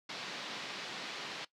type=band-pass noise; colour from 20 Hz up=white; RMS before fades=-43 dBFS; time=0.09-1.45 s; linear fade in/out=5 ms; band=150 to 4500 Hz; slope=24 dB/octave; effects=noise-tail reverb RT60 0.1 s tail -18 dB re dry